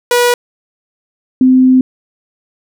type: tone pair in turn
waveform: sawtooth / sine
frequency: 485.4 / 257.6 Hz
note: B4 / C4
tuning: -30 / -27 cents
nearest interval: major seventh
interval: 1097 cents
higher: first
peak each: -4 dBFS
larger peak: neither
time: 0.11-0.34 / 1.41-1.81 s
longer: second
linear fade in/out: 2 ms
effects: none